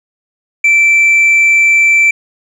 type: tone with tanh clipping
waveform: sine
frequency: 2334 Hz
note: D7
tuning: 11 cents flat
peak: -6 dBFS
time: 0.64-2.11 s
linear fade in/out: 5 ms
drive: 2 dB
effects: none